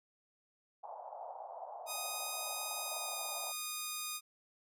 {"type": "band-pass noise", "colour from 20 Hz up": "white", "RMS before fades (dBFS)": -47, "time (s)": [0.83, 3.52], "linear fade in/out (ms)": 10, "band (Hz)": [620, 870], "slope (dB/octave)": 48}
{"type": "tone with pitch glide", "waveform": "5% pulse", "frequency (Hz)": [1244.5, 1231.6], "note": ["D#6", "D#6"], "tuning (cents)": [0, -18], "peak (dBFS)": -27, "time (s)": [1.86, 4.21], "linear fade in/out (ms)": 50, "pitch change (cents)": -18, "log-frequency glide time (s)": [2.82, 3.17]}
{"effects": []}